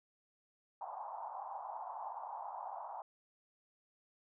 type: band-pass noise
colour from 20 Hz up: white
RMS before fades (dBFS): -45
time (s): 0.81-3.02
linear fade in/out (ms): 2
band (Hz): 730 to 960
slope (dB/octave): 48
effects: none